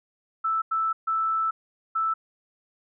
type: tone bursts at uneven times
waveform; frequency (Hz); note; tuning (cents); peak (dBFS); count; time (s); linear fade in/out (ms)
sine; 1318.5; E6; 0; -22; 4; 0.44-0.62 / 0.71-0.93 / 1.07-1.51 / 1.95-2.14; 10
effects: none